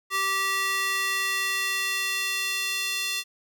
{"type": "tone with high-pass filter sweep", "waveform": "square", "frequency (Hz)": 388.1, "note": "G4", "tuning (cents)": -17, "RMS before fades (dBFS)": -27, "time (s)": [0.1, 3.24], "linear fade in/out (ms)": 50, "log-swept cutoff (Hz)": [1400, 3000], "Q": 1.6, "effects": []}